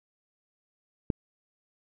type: click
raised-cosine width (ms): 3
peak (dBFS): -13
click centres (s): 1.102
effects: none